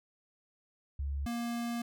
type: tone pair in turn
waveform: sine / square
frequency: 70.1 / 235.8 Hz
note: C#2 / A#3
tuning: +20 / +20 cents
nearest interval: octave + major sixth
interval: 2100 cents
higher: second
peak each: -32 / -34 dBFS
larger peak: first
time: 0.99-1.26 / 1.26-1.82 s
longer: second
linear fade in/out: 5 ms
effects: none